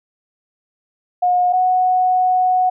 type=tone pair in turn; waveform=sine; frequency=720 / 736.8 Hz; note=F#5 / F#5; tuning=-47 / -7 cents; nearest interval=unison; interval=40 cents; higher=second; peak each=-12 dBFS; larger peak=neither; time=1.22-1.53 / 1.53-2.7 s; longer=second; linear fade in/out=10 ms; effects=none